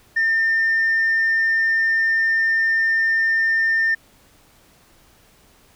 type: tone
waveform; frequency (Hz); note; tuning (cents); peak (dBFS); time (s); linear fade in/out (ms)
sine; 1805; A6; +44; -14; 0.16-3.95; 10
effects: tanh soft clip ceiling -13 dBFS + pink hiss -54 dBFS RMS until 5.75 s